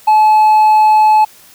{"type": "tone with hard clipping", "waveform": "sine", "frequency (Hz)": 860, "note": "A5", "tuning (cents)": -40, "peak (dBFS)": -6, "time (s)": [0.07, 1.25], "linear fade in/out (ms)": 10, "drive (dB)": 2, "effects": ["white hiss -42 dBFS RMS until 1.54 s"]}